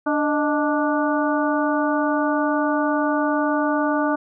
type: harmonic tone with a mistuned harmonic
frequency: 293.7 Hz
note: D4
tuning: in tune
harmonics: 1 / 2 / 3 / 4 / 5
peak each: -21 / -24 / -26 / -27 / -28 dBFS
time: 0.06-4.16 s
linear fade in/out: 10 ms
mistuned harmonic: 2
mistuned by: +78 cents
effects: none

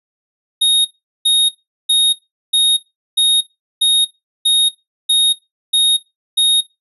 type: tone bursts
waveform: square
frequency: 3729 Hz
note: A#7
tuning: in tune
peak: -10 dBFS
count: 10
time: 0.61-6.61 s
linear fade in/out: 10 ms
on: 240 ms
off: 400 ms
effects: noise-tail reverb RT60 0.2 s tail -20 dB re dry + resampled to 32000 Hz

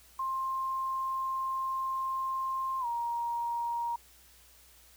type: tone with pitch glide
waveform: sine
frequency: 1057 to 941.7 Hz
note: C6 to A#5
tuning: +17 to +17 cents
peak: -30 dBFS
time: 0.19-3.96 s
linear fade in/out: 5 ms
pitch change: -200 cents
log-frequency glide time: 2.8-2.86 s
effects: added 60 Hz sine -63 dBFS peak until 4.96 s + white hiss -59 dBFS RMS until 4.96 s

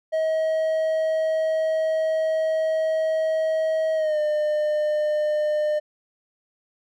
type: tone with pitch glide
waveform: triangle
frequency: 636 to 603.8 Hz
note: D#5 to D5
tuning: +38 to +48 cents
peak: -18 dBFS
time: 0.12-5.8 s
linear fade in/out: 20 ms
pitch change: -90 cents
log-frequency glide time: 3.95-4.19 s
effects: none

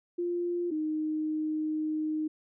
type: tone pair in turn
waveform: sine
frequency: 349.2 / 309.6 Hz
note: F4 / D#4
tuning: 0 / -9 cents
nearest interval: major second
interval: 209 cents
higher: first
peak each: -28 dBFS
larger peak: neither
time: 0.18-0.71 / 0.71-2.28 s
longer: second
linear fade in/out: 10 ms
effects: none

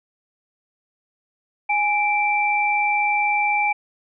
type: tone pair together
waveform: sine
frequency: 830 / 2342 Hz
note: G#5 / D7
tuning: -1 / -5 cents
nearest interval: octave + tritone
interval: 1796 cents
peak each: -20 dBFS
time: 1.69-3.73 s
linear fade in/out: 10 ms
effects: none

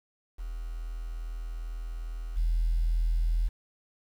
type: tone with level steps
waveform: sine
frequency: 41.2 Hz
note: E1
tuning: in tune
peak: -33 / -22 dBFS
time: 0.38-3.49 s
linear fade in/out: 20 ms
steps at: 2.36 s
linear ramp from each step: 20 ms
effects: tanh soft clip ceiling -19 dBFS + 9-bit

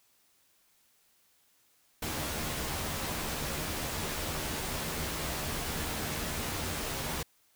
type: noise with comb filter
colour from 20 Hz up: pink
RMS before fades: -35 dBFS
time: 2.02-7.23 s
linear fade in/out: 5 ms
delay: 13 ms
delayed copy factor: +0.5
effects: white hiss -68 dBFS RMS until 7.55 s

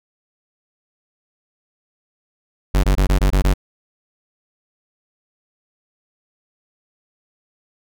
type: tone bursts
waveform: 45% pulse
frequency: 47.95 Hz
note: G1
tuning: 37 cents flat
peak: -12 dBFS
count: 7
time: 2.74-3.538 s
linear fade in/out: 10 ms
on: 96 ms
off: 21 ms
effects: none

